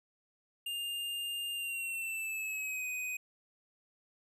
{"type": "tone with pitch glide", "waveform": "square", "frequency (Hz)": [2808, 2502], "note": ["F7", "D#7"], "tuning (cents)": [9, 9], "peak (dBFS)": -36, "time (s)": [0.66, 3.17], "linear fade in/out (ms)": 5, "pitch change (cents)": -200, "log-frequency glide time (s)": [1.53, 2.87], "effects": []}